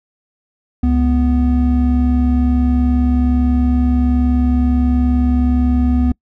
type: tone pair together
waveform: triangle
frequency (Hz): 69.3 / 247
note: C#2 / B3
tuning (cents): 0 / 0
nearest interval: octave + minor seventh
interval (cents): 2200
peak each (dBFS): -12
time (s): 0.83-6.12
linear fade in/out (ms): 5
effects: noise-tail reverb RT60 0.1 s tail -26 dB re dry